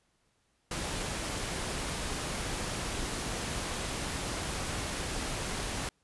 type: noise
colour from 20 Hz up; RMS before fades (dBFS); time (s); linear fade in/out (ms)
pink; -35; 0.71-5.89; 2
effects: pink hiss -73 dBFS RMS until 6.03 s + resampled to 24000 Hz